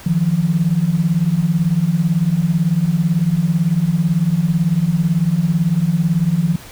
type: beating tone pair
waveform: sine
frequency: 155.56 / 173.56 Hz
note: D#3 / F3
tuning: 0 / -10 cents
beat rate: 18 Hz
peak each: -17 / -15 dBFS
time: 0.06-6.56 s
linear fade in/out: 5 ms
effects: pink hiss -38 dBFS RMS until 6.71 s